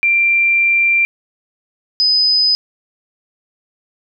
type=tone pair in turn; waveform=sine; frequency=2366 / 5013 Hz; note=D7 / D#8; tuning=+12 / +12 cents; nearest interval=octave + minor second; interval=1300 cents; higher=second; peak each=-10 / -10 dBFS; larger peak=neither; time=0.03-1.05 / 2-2.55 s; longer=first; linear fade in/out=0 ms; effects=none